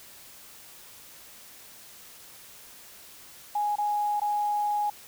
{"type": "tone with dropouts", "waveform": "sine", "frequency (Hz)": 830.6, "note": "G#5", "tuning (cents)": 0, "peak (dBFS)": -24, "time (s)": [3.55, 4.9], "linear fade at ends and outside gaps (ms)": 5, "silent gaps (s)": [[3.757, 3.783], [4.199, 4.216]], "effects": ["white hiss -49 dBFS RMS until 5.07 s"]}